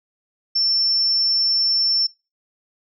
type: tone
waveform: sine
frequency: 5390 Hz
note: E8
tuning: 38 cents sharp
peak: -16 dBFS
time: 0.55-2.07 s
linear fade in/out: 10 ms
effects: noise-tail reverb RT60 0.3 s tail -25 dB re dry